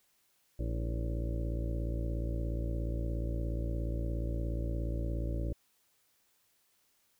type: harmonic tone with a mistuned harmonic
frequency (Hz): 57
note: A#1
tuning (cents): -38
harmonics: 1 / 2 / 3 / 4 / 5 / 6 / 7 / 8 / 9 / 10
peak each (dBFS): -33 / -38 / -47 / -48 / -47 / -44 / -52 / -51 / -51 / -47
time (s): 0.59-5.53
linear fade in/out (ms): 5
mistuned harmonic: 6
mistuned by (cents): -73
effects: white hiss -72 dBFS RMS until 7.19 s